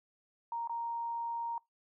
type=tone with dropouts; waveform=sine; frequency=932.3 Hz; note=A#5; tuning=in tune; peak=-34 dBFS; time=0.52-1.58 s; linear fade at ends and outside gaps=2 ms; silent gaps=0.675-0.695 s; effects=noise-tail reverb RT60 0.2 s tail -25 dB re dry